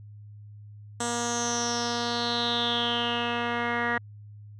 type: tone with low-pass filter sweep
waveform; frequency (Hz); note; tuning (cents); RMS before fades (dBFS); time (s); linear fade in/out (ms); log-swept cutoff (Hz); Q
10% pulse; 237.7; A#3; +34; -28; 1-3.98; 5; 7700 to 1900; 7.6
effects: added 104 Hz sine -43 dBFS peak until 4.59 s